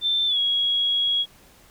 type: tone with pitch glide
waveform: sine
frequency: 3556 to 3318 Hz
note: A7 to G#7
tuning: +18 to -2 cents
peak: -19 dBFS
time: 0.01-1.26 s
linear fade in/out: 50 ms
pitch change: -120 cents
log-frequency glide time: 0.27-0.38 s
effects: pink hiss -53 dBFS RMS until 1.7 s